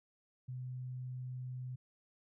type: tone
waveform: sine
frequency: 126.9 Hz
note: B2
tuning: 47 cents sharp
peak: -40 dBFS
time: 0.48-1.76 s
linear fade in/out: 10 ms
effects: none